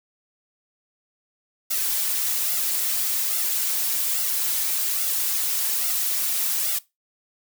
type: noise with flanger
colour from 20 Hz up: blue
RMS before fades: -24 dBFS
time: 1.7-6.79 s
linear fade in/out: 10 ms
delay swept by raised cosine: 1.4 to 5.6 ms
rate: 1.2 Hz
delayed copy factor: +0.9
effects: noise-tail reverb RT60 0.2 s tail -19 dB re dry